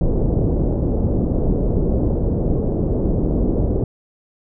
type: low-pass noise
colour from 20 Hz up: pink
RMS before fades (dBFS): -18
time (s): 0.01-3.84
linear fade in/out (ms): 2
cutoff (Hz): 510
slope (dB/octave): 24
effects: none